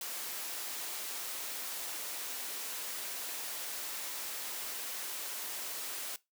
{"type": "high-pass noise", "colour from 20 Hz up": "white", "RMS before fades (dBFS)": -40, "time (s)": [0.01, 6.16], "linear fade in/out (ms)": 2, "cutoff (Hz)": 330, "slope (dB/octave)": 12, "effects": ["noise-tail reverb RT60 0.2 s tail -20 dB re dry"]}